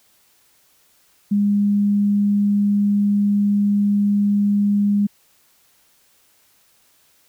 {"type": "tone", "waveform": "sine", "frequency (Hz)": 203.7, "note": "G#3", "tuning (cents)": -33, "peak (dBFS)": -14, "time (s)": [1.31, 5.07], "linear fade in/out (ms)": 10, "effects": ["white hiss -58 dBFS RMS until 7.28 s"]}